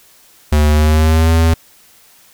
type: tone with pitch glide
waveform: square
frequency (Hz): 75 to 81.79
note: D2 to E2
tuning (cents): +37 to -13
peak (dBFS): -9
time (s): 0.52-1.54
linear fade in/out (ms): 5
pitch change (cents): +150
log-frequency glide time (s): 0.69-1.32
effects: white hiss -47 dBFS RMS until 2.33 s